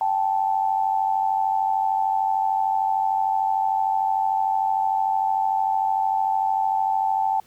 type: tone pair together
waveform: sine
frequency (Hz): 779 / 872.3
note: G5 / A5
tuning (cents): -11 / -15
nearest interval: major second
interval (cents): 196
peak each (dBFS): -22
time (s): 0.01-7.4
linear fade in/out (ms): 2
effects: pink hiss -56 dBFS RMS until 7.46 s + high-pass 80 Hz 12 dB/octave